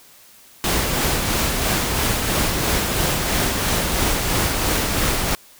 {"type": "noise with tremolo", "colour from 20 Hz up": "pink", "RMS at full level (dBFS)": -19, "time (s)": [0.64, 5.35], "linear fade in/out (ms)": 0, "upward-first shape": "sine", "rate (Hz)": 3, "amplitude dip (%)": 30, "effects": ["white hiss -48 dBFS RMS until 5.59 s"]}